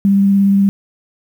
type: tone with vibrato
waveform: sine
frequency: 197.8 Hz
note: G3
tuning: 16 cents sharp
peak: -8 dBFS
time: 0.05-0.69 s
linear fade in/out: 0 ms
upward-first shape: sine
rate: 17 Hz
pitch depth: 11 cents each way
effects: 7-bit